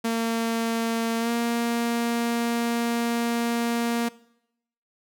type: tone with pitch glide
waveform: sawtooth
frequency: 228.6 to 234.6 Hz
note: A#3 to A#3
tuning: -34 to +11 cents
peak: -19 dBFS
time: 0.04-4.09 s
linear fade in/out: 10 ms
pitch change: +45 cents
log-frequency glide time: 1.19-1.3 s
effects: noise-tail reverb RT60 0.8 s tail -21 dB re dry